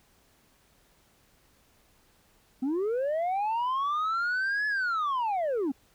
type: linear two-way sweep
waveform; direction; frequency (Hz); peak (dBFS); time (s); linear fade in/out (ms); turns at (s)
sine; up then down; 246.9 to 1721 to 246.9; -23; 2.62-5.72; 10; 4.67
effects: tanh soft clip ceiling -25 dBFS + pink hiss -64 dBFS RMS until 5.94 s